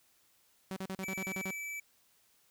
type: tone bursts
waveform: sawtooth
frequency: 190 Hz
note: F#3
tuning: 46 cents sharp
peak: -33 dBFS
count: 9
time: 0.71-1.508 s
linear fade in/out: 0 ms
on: 54 ms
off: 39 ms
type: tone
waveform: square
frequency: 2309 Hz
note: D7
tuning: 30 cents flat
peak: -39 dBFS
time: 1.03-1.8 s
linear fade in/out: 5 ms
effects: white hiss -69 dBFS RMS until 2.5 s